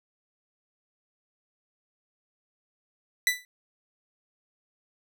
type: tone with exponential decay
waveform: sawtooth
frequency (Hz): 1983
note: B6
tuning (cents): +7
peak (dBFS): -14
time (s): 3.27-3.45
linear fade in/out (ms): 1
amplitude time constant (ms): 38
effects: none